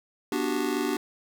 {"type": "chord", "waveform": "square", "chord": "G major seventh", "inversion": "first", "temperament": "just", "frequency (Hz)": [245, 294, 367.5, 392], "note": ["B3", "D4", "F#4", "G4"], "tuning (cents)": [-14, 2, -12, 0], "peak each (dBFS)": [-33, -30, -32, -33], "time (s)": [0.32, 0.97], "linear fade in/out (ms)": 2, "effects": []}